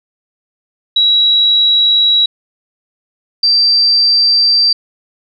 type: tone pair in turn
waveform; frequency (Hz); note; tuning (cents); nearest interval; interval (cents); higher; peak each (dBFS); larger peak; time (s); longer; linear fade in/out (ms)
sine; 3883 / 4689; B7 / D8; -30 / -4; minor third; 326; second; -7; neither; 0.96-2.26 / 3.43-4.73; neither; 5
effects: none